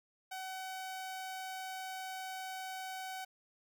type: tone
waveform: sawtooth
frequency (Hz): 755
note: F#5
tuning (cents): +35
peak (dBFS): -37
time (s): 0.31-3.25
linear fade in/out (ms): 10
effects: none